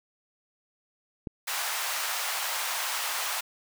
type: click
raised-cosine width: 3 ms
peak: -21 dBFS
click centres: 1.272 s
type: high-pass noise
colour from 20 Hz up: pink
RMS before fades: -31 dBFS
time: 1.47-3.41 s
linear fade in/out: 10 ms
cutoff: 780 Hz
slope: 24 dB/octave
effects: none